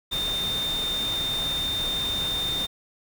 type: tone in noise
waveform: sine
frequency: 3623 Hz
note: A7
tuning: 50 cents sharp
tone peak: -25 dBFS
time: 0.11-2.67 s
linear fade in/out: 20 ms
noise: pink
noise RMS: -34 dBFS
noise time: 0.11-2.67 s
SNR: +6 dB
effects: none